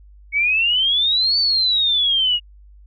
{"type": "exponential two-way sweep", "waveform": "sine", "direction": "up then down", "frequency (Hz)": [2217, 4569, 2849], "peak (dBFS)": -14, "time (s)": [0.32, 2.4], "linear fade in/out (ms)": 50, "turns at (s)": 1.39, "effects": ["added 50 Hz sine -42 dBFS peak until 2.86 s", "MP3 32 kbps"]}